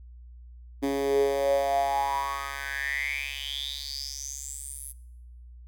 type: tone with high-pass filter sweep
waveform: 10% pulse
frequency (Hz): 138.59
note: C#3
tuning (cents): 0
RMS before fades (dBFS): -29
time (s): 0.82-4.93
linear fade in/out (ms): 20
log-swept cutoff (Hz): 300 to 11000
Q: 8.8
effects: noise-tail reverb RT60 0.9 s tail -22 dB re dry + added 60 Hz sine -44 dBFS peak until 5.67 s